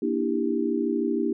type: chord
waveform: sine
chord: E half-diminished seventh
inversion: second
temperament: just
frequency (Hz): 237.3 / 296.7 / 329.6 / 395.6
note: Bb3 / D4 / E4 / G4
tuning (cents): +31 / +18 / 0 / +16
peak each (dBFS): -28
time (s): 0.02-1.33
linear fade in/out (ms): 5
effects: none